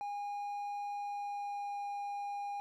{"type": "tone with pitch glide", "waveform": "triangle", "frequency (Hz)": [816, 810.8], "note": ["G#5", "G#5"], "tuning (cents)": [-31, -42], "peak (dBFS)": -35, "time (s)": [0.01, 2.6], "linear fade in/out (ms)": 0, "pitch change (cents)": -11, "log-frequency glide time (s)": [0.94, 1.84], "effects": []}